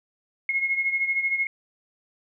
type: beating tone pair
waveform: sine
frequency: 2161 / 2174 Hz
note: C#7 / C#7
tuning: -45 / -34 cents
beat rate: 13 Hz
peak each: -23 / -29 dBFS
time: 0.49-1.47 s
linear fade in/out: 2 ms
effects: none